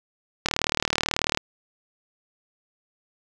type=click train; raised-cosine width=0.2 ms; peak=-4 dBFS; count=36; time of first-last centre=0.46-1.374 s; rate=38.3 Hz; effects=none